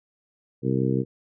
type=harmonic tone; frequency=65.3 Hz; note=C2; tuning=3 cents flat; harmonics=2 / 3 / 4 / 5 / 6 / 7; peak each=-25 / -27 / -28 / -29 / -30 / -30 dBFS; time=0.62-1.05 s; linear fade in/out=50 ms; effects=none